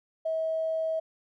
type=tone with tanh clipping; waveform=triangle; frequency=643 Hz; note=E5; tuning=43 cents flat; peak=-26 dBFS; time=0.25-1 s; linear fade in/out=10 ms; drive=3 dB; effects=none